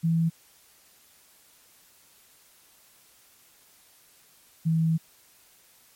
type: tone pair in turn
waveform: sine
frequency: 164.81 / 162.07 Hz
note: E3 / E3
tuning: 0 / -29 cents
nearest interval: unison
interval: 29 cents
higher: first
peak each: -20 dBFS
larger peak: neither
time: 0.03-0.3 / 4.65-4.98 s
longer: second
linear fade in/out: 20 ms
effects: white hiss -58 dBFS RMS until 5.95 s + MP3 64 kbps